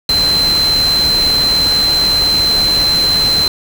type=tone in noise; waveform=sine; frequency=4088 Hz; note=C8; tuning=41 cents flat; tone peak=-10 dBFS; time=0.09-3.48 s; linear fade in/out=2 ms; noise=pink; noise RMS=-21 dBFS; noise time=0.09-3.48 s; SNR=+8 dB; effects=none